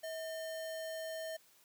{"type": "tone with sample-and-hold", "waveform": "sine", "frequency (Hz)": 643, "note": "E5", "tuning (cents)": -43, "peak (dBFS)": -39, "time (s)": [0.03, 1.37], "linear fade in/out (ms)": 10, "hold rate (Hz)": 2450, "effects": ["white hiss -66 dBFS RMS until 1.64 s", "high-pass 100 Hz 12 dB/octave"]}